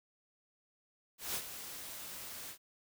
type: noise with ADSR envelope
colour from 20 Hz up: white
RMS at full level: -36 dBFS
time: 1.18-2.58 s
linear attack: 170 ms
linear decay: 65 ms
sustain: -10 dB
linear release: 80 ms
effects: none